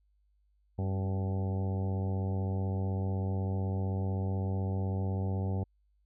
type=harmonic tone with a mistuned harmonic; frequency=95.9 Hz; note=G2; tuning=37 cents flat; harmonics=1 / 2 / 3 / 4 / 5 / 6 / 7 / 8 / 9; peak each=-30 / -37 / -45 / -44 / -45 / -49 / -50 / -48 / -52 dBFS; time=0.78-5.64 s; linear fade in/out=10 ms; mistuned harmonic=3; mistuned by=-54 cents; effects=added 50 Hz sine -67 dBFS peak until 6.05 s